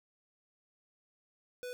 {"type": "tone", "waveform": "square", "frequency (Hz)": 495.4, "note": "B4", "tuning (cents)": 5, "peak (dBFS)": -40, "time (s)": [1.63, 1.73], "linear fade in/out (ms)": 0, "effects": []}